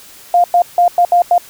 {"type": "tone bursts at uneven times", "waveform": "sine", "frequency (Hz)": 702, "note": "F5", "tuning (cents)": 9, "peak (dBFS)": -6, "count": 6, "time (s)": [[0.34, 0.44], [0.54, 0.62], [0.78, 0.88], [0.98, 1.05], [1.12, 1.22], [1.31, 1.38]], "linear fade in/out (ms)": 2, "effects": ["white hiss -39 dBFS RMS until 1.49 s"]}